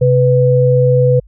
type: tone pair together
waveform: sine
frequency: 131.56 / 496.7 Hz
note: C3 / B4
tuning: +10 / +10 cents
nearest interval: octave + major seventh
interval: 2300 cents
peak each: -10 dBFS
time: 0.01-1.2 s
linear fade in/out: 10 ms
effects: added 50 Hz sine -39 dBFS peak until 1.27 s